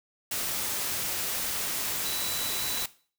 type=tone in noise; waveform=sine; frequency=3951 Hz; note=B7; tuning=in tune; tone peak=-35 dBFS; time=2.05-2.85 s; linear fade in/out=5 ms; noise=white; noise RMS=-31 dBFS; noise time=0.31-2.86 s; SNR=-7 dB; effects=noise-tail reverb RT60 0.4 s tail -17 dB re dry

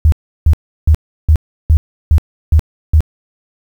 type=tone bursts; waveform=sine; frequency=77.6 Hz; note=D#2; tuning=4 cents flat; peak=-4 dBFS; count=8; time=0.05-3.006 s; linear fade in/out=0 ms; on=72 ms; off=340 ms; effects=7-bit

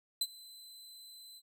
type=tone with ADSR envelope; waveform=sawtooth; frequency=4038 Hz; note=B7; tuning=38 cents sharp; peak=-25 dBFS; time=0.21-1.42 s; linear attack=5 ms; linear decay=46 ms; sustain=-23 dB; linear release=49 ms; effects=none

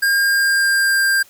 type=tone with pitch glide; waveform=square; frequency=1611 to 1591.6 Hz; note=G6 to G6; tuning=+47 to +26 cents; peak=-14 dBFS; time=0.02-1.23 s; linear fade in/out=10 ms; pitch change=-21 cents; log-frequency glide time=0.22-1.01 s; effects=white hiss -49 dBFS RMS until 1.29 s

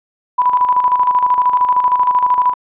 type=tone with tremolo; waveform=sine; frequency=992 Hz; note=B5; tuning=7 cents sharp; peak=-8 dBFS; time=0.38-2.54 s; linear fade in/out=10 ms; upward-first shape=square; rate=13 Hz; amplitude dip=55%; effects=resampled to 8000 Hz

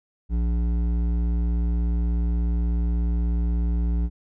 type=tone with hard clipping; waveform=sine; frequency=58.27 Hz; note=A#1; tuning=in tune; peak=-22 dBFS; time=0.29-4.1 s; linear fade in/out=50 ms; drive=10 dB; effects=none

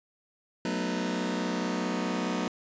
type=chord; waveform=sawtooth; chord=B dominant seventh; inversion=second; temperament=just; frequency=185.21 / 222.2 / 246.9 / 308.7 Hz; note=F#3 / A3 / B3 / D#4; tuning=+2 / +17 / 0 / -14 cents; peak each=-29 / -31 / -29 / -32 dBFS; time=0.65-2.48 s; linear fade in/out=2 ms; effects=resampled to 16000 Hz

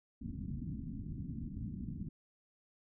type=low-pass noise; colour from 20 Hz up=white; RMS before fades=-42 dBFS; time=0.21-2.09 s; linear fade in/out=5 ms; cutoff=260 Hz; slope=48 dB/octave; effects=none

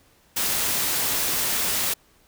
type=noise; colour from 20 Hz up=white; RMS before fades=-24 dBFS; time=0.36-1.94 s; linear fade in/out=10 ms; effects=pink hiss -59 dBFS RMS until 2.27 s

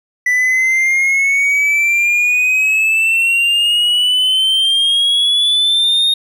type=exponential sweep; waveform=triangle; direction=up; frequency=1975.5 to 3708 Hz; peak=-9 dBFS; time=0.26-6.14 s; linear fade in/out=5 ms; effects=none

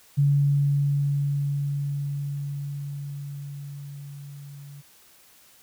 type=tone with level ramp; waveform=sine; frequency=142.1 Hz; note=C#3; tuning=43 cents sharp; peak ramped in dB=-16 to -40 dBFS; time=0.17-4.82 s; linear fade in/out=20 ms; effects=white hiss -55 dBFS RMS until 5.62 s

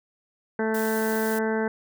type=harmonic tone; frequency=220.3 Hz; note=A3; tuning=2 cents sharp; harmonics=1 / 2 / 3 / 4 / 5 / 6 / 7 / 8 / 9; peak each=-27 / -26 / -34 / -33 / -42 / -44 / -33 / -39 / -42 dBFS; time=0.59-1.68 s; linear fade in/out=2 ms
type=noise; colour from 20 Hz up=blue; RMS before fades=-36 dBFS; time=0.74-1.39 s; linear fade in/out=5 ms
effects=none

